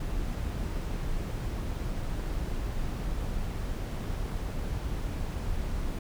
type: noise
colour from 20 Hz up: brown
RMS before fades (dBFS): -32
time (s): 0-5.99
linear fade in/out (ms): 5
effects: none